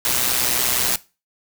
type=noise with amplitude modulation; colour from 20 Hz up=white; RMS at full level=-17 dBFS; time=0.05-0.96 s; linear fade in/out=2 ms; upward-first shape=sine; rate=124 Hz; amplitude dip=65%; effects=noise-tail reverb RT60 0.3 s tail -19 dB re dry